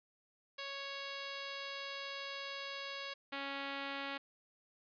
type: tone pair in turn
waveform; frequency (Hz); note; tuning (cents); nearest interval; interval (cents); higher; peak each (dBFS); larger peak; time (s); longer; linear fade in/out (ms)
5% pulse; 554.4 / 277.2; C#5 / C#4; 0 / 0; octave; 1200; first; -29 / -28; second; 0.58-3.14 / 3.32-4.18; first; 10
effects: resampled to 11025 Hz